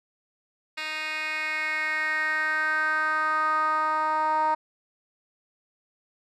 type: tone with band-pass filter sweep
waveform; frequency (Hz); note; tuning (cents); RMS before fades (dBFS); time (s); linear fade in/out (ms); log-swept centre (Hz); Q
10% pulse; 310.5; D#4; -3; -26; 0.77-4.55; 10; 2900 to 920; 4.4
effects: none